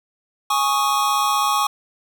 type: chord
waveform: square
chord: Ab suspended fourth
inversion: none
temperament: equal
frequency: 830.6 / 1108.7 / 1244.5 Hz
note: Ab5 / Db6 / Eb6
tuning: 0 / 0 / 0 cents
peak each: -23 / -20 / -25 dBFS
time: 0.5-1.67 s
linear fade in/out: 5 ms
effects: none